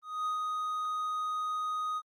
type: tone with ADSR envelope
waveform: triangle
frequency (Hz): 1247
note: D#6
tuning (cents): +3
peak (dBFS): -27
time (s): 0.02-2.02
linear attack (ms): 240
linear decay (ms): 120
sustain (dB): -2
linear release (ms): 49
effects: Opus 32 kbps